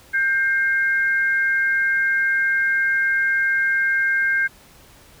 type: tone pair together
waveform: sine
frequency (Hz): 1575 / 2132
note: G6 / C7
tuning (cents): +8 / +32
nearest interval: perfect fourth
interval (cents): 524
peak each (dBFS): -17 / -25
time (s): 0.13-4.48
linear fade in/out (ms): 20
effects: pink hiss -49 dBFS RMS until 5.2 s